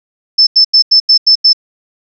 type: tone bursts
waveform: sine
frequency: 5274 Hz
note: E8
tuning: in tune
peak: -3 dBFS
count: 7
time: 0.38-1.532 s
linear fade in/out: 10 ms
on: 90 ms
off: 87 ms
effects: none